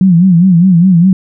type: tone with vibrato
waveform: sine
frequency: 178.3 Hz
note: F3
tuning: 36 cents sharp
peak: -3 dBFS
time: 0.01-1.13 s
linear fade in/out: 2 ms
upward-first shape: sine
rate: 4.9 Hz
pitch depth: 130 cents each way
effects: none